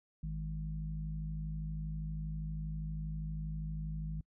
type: harmonic tone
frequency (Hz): 52.5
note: G#1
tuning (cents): +19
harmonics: 1 / 3 / 4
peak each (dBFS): -39 / -39 / -52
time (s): 0.23-4.21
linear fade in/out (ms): 5
effects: noise-tail reverb RT60 0.1 s tail -26 dB re dry